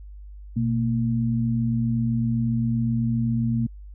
sine tone pair together, 121.7 / 229.4 Hz, B2 / A#3, -25 / -28 cents, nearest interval major seventh, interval 1097 cents, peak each -23 dBFS, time 0.56-3.67 s, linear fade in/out 10 ms, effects added 50 Hz sine -38 dBFS peak until 3.94 s

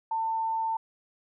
sine tone, 896 Hz, A5, 31 cents sharp, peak -26 dBFS, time 0.11-0.77 s, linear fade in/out 5 ms, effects none

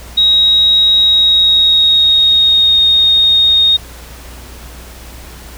sine tone with pitch glide, 3799 to 3712 Hz, A#7 to A#7, +32 to -8 cents, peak -6 dBFS, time 0.17-3.77 s, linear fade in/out 10 ms, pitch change -40 cents, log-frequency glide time 1.02-2.81 s, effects added 60 Hz sine -32 dBFS peak until 5.57 s + pink hiss -35 dBFS RMS until 5.57 s

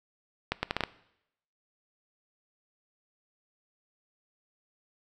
accelerating click train, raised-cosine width 0.3 ms, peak -11 dBFS, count 6, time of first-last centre 0.52-0.837 s, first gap 110 ms, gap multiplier 0.72, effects noise-tail reverb RT60 0.8 s tail -19 dB re dry

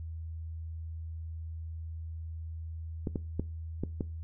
clicks, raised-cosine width 3 ms, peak -18 dBFS, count 5, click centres 3.072 / 3.158 / 3.396 / 3.836 / 4.008 s, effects noise-tail reverb RT60 0.3 s tail -20 dB re dry + added 81 Hz sine -37 dBFS peak until 4.23 s

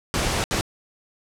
pink noise bursts at uneven times, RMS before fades -23 dBFS, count 2, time 0.14-0.44 / 0.51-0.61 s, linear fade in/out 0 ms, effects low-pass 9000 Hz 12 dB/octave

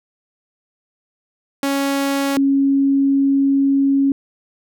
sawtooth / sine tone pair in turn, 277.2 / 275.3 Hz, C#4 / C#4, 0 / -12 cents, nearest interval unison, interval 12 cents, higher first, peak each -13 / -12 dBFS, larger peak second, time 1.63-2.37 / 2.37-4.12 s, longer second, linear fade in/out 2 ms, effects none

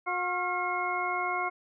harmonic tone with a mistuned harmonic, 359.9 Hz, F#4, 48 cents flat, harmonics 1 / 2 / 3 / 4 / 6, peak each -38 / -33 / -32 / -36 / -34 dBFS, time 0.06-1.5 s, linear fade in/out 20 ms, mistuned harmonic 4, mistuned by -57 cents, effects none

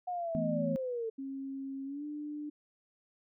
sine linear sweep, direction down, 730 to 440 Hz, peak -33 dBFS, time 0.07-1.1 s, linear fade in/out 10 ms
sine chord, E suspended fourth, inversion none, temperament just, 164.81 / 219.8 / 247.2 Hz, E3 / A3 / B3, 0 / -2 / +2 cents, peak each -35 dBFS, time 0.35-0.76 s, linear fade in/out 0 ms
sine tone with pitch glide, 270.9 to 297.1 Hz, C#4 to D4, -40 to +20 cents, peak -37 dBFS, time 1.18-2.5 s, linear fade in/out 10 ms, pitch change +160 cents, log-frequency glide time 1.85-2.05 s
effects none

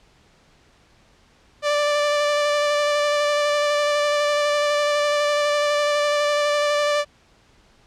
sawtooth tone with vibrato, 587.3 Hz, D5, in tune, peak -14 dBFS, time 1.62-7.05 s, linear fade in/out 50 ms, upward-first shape square, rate 12 Hz, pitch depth 10 cents each way, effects pink hiss -56 dBFS RMS until 7.86 s + low-pass 6000 Hz 12 dB/octave

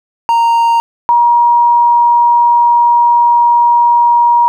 triangle / sine tone pair in turn, 929 / 950.7 Hz, A#5 / A#5, -6 / +34 cents, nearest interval unison, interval 40 cents, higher second, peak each -5 dBFS, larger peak neither, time 0.29-0.8 / 1.09-4.48 s, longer second, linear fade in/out 0 ms, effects none

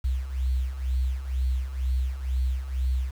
sine beating tone pair, 62.7 / 64.8 Hz, B1 / C2, +27 / -16 cents, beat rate 2.1 Hz, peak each -30 / -25 dBFS, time 0.04-3.11 s, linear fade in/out 10 ms, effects 8-bit

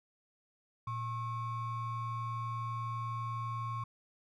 triangle ring-modulated tone, 600 Hz, D5, 37 cents sharp, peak -30 dBFS, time 0.87-3.84 s, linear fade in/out 5 ms, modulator 484 Hz, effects none

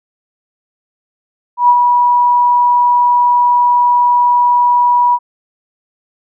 sine tone with ADSR envelope, 972 Hz, B5, 28 cents flat, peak -3 dBFS, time 1.57-5.19 s, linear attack 120 ms, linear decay 53 ms, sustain -4 dB, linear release 53 ms, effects none

